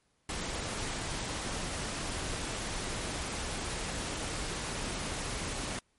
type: noise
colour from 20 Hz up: pink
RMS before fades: -36 dBFS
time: 0.29-5.79 s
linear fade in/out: 2 ms
effects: pink hiss -73 dBFS RMS until 5.98 s + MP3 48 kbps